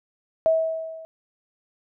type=tone with level ramp; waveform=sine; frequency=646 Hz; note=E5; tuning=35 cents flat; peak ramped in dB=-14 to -38 dBFS; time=0.46-1.05 s; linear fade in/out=0 ms; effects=none